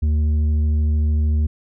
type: tone with tanh clipping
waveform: sine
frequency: 76.1 Hz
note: D#2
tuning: 38 cents flat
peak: -16 dBFS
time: 0.02-1.47 s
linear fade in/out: 10 ms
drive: 6 dB
effects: none